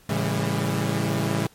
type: chord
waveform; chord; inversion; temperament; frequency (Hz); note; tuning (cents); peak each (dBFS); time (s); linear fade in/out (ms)
sawtooth; A dominant seventh; none; equal with one note detuned; 110 / 138.59 / 164.81 / 200.8; A2 / C#3 / E3 / G3; 0 / 0 / 0 / +42; -24; 0.09-1.47; 5
effects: pink hiss -55 dBFS RMS until 1.54 s + MP3 64 kbps